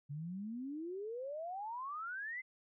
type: exponential sweep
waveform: sine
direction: up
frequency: 138.59 to 2092 Hz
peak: -40 dBFS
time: 0.09-2.42 s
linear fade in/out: 20 ms
effects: none